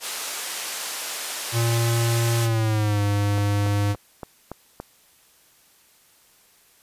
white band-pass noise, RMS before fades -31 dBFS, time 0-2.49 s, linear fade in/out 50 ms, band 450 to 10000 Hz, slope 12 dB/octave
square tone with pitch glide, 116.54 to 102.04 Hz, A#2 to G#2, 0 to -30 cents, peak -20 dBFS, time 1.52-3.96 s, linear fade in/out 50 ms, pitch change -230 cents, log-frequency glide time 2.4-3.01 s
click train, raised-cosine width 1 ms, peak -18 dBFS, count 6, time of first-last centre 3.38-4.8 s, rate 3.52 Hz
effects white hiss -57 dBFS RMS until 6.82 s + resampled to 32000 Hz

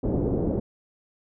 white low-pass noise, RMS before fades -25 dBFS, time 0.03-0.6 s, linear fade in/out 10 ms, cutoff 440 Hz, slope 24 dB/octave, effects none

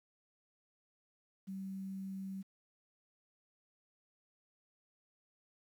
sine tone with quantisation, 192.4 Hz, G3, 32 cents flat, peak -40 dBFS, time 1.47-2.43 s, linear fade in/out 20 ms, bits 11, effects none

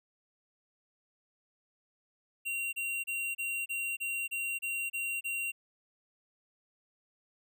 square tone bursts, 2754 Hz, F7, 25 cents flat, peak -33 dBFS, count 10, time 2.45-5.52 s, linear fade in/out 20 ms, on 280 ms, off 30 ms, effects none

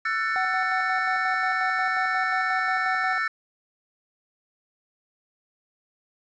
triangle chord, F# minor seventh, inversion third, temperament just, 1332 / 1480 / 1776 / 2220 Hz, E6 / F#6 / A6 / C#7, +18 / 0 / +16 / +2 cents, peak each -26 / -30 / -25 / -31 dBFS, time 0.05-3.28 s, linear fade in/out 5 ms
triangle tone with tremolo, 751 Hz, F#5, 26 cents sharp, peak -24 dBFS, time 0.36-3.18 s, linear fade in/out 0 ms, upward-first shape square, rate 5.6 Hz, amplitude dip 45%
effects resampled to 16000 Hz + 9-bit

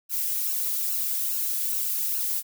violet noise with flanger, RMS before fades -27 dBFS, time 0.09-2.43 s, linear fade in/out 50 ms, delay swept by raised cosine 0.72 to 2.42 ms, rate 2.4 Hz, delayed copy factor +0.75, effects none

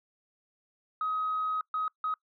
sine tone bursts at uneven times, 1264 Hz, D#6, 27 cents sharp, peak -27 dBFS, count 3, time 1.01-1.61 / 1.74-1.88 / 2.04-2.14 s, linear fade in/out 2 ms, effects noise-tail reverb RT60 0.1 s tail -24 dB re dry + tanh soft clip ceiling -23 dBFS

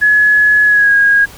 sine tone with pitch glide, 1696 to 1638.2 Hz, G#6 to G#6, +36 to -24 cents, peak -6 dBFS, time 0.01-1.26 s, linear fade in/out 20 ms, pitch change -60 cents, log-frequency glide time 0.65-0.95 s, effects pink hiss -36 dBFS RMS until 1.37 s

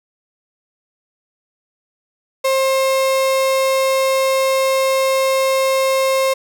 35% pulse tone, 532 Hz, C5, 29 cents sharp, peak -12 dBFS, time 2.44-6.34 s, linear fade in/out 10 ms, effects none

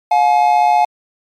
triangle tone pair together, 714.8 / 850 Hz, F5 / G#5, +40 / +40 cents, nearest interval minor third, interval 300 cents, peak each -10 dBFS, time 0.11-0.85 s, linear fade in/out 5 ms, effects MP3 96 kbps

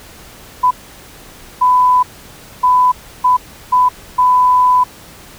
sine tone bursts at uneven times, 1000 Hz, B5, 21 cents sharp, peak -7 dBFS, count 6, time 0.63-0.71 / 1.61-2.03 / 2.63-2.92 / 3.24-3.37 / 3.72-3.89 / 4.18-4.84 s, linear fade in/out 10 ms, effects pink hiss -38 dBFS RMS until 5.38 s

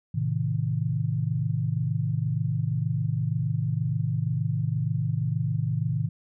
sine chord, A diminished, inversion none, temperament just, 110 / 132 / 158.4 Hz, A2 / C3 / Eb3, 0 / +16 / +31 cents, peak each -28 dBFS, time 0.14-6.09 s, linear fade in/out 10 ms, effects none

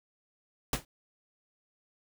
pink noise with exponential decay, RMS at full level -25 dBFS, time 0.73-0.85 s, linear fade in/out 2 ms, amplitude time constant 25 ms, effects none

